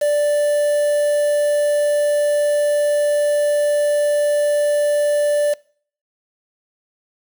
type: tone with quantisation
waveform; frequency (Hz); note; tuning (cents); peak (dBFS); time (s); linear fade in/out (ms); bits
triangle; 587.3; D5; 0; -12; 0.01-5.54; 10; 5
effects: noise-tail reverb RT60 0.5 s tail -23 dB re dry